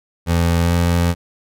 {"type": "tone with pitch glide", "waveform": "25% pulse", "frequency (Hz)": [84.8, 86.18], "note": ["E2", "F2"], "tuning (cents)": [50, -22], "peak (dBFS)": -10, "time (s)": [0.26, 1.15], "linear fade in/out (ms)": 50, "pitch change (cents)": 28, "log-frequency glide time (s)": [0.62, 0.71], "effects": []}